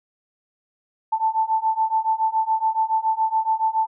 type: beating tone pair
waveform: sine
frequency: 880 / 887.1 Hz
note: A5 / A5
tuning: 0 / +14 cents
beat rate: 7.1 Hz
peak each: -22 / -21 dBFS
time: 1.12-3.87 s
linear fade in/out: 10 ms
effects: none